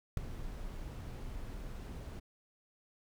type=noise with ADSR envelope; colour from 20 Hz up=brown; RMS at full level=-28 dBFS; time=0.17-2.2 s; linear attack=3 ms; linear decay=5 ms; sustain=-15 dB; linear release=13 ms; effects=none